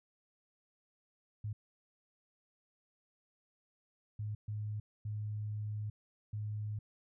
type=tone bursts at uneven times; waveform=sine; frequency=105.8 Hz; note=G#2; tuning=33 cents sharp; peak=-36 dBFS; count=5; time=1.44-1.53 / 4.19-4.35 / 4.48-4.8 / 5.05-5.9 / 6.33-6.79 s; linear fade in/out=5 ms; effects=none